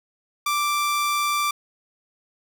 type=tone; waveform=sawtooth; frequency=1174.7 Hz; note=D6; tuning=in tune; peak=-17 dBFS; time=0.46-1.51 s; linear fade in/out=5 ms; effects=none